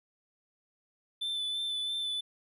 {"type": "tone with vibrato", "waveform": "triangle", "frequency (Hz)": 3520, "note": "A7", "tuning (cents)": 0, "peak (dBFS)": -30, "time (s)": [1.21, 2.21], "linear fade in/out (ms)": 10, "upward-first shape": "sine", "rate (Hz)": 3, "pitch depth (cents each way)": 20, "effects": []}